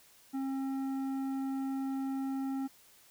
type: tone with tanh clipping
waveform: sine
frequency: 268.9 Hz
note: C4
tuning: 47 cents sharp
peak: -34 dBFS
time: 0.33-2.68 s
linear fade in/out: 20 ms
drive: 10 dB
effects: white hiss -61 dBFS RMS until 3.1 s